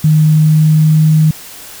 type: tone with pitch glide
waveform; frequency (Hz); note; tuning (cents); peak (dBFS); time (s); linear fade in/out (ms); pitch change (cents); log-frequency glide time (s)
sine; 154.6 to 155.95; D#3 to D#3; -11 to +4; -5; 0.04-1.31; 5; +15; 0.22-1.16
effects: white hiss -32 dBFS RMS until 1.8 s